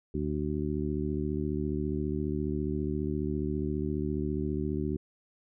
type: harmonic tone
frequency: 74.7 Hz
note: D2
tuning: 30 cents sharp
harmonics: 1 / 2 / 3 / 4 / 5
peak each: -35 / -35 / -35 / -35 / -35 dBFS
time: 0.14-4.97 s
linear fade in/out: 5 ms
effects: none